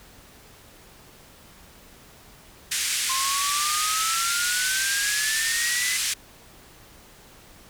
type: band-pass noise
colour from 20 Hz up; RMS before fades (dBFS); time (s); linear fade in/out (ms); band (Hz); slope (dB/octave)
white; -26; 2.71-6.14; 10; 1600 to 9700; 24
type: exponential sweep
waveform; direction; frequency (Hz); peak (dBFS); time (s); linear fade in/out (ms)
triangle; up; 1046.5 to 2038; -25; 3.09-5.97; 10
effects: pink hiss -50 dBFS RMS until 7.69 s